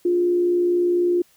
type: tone with frequency modulation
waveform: sine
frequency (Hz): 351.8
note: F4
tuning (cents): +13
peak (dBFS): -16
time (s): 0.05-1.22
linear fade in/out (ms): 5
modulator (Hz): 64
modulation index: 0.25
effects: white hiss -58 dBFS RMS until 1.36 s